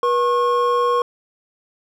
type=tone pair together; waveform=triangle; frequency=483.5 / 1085.4 Hz; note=B4 / C#6; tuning=-37 / -37 cents; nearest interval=octave + major second; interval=1400 cents; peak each=-16 dBFS; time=0.03-1.02 s; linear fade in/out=2 ms; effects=none